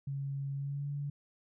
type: tone with pitch glide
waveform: sine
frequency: 138.59 to 143.23 Hz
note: C#3 to D3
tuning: 0 to -43 cents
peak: -34 dBFS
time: 0.07-1.1 s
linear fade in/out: 5 ms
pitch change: +57 cents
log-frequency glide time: 0.54-0.89 s
effects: none